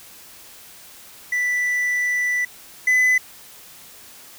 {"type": "tone pair in turn", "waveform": "triangle", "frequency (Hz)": [1975.5, 2008], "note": ["B6", "B6"], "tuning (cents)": [0, 28], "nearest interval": "unison", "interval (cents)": 28, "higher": "second", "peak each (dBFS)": [-17, -12], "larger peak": "second", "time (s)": [[1.32, 2.45], [2.87, 3.18]], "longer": "first", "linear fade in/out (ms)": 5, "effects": ["white hiss -44 dBFS RMS until 4.38 s"]}